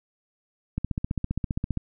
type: click train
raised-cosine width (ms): 5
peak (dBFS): -14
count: 16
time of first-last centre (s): 0.78-1.773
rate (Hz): 15.1
effects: none